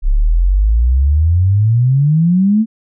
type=exponential sweep; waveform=sine; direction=up; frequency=32.7 to 227.2 Hz; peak=-8 dBFS; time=0.02-2.66 s; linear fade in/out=50 ms; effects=none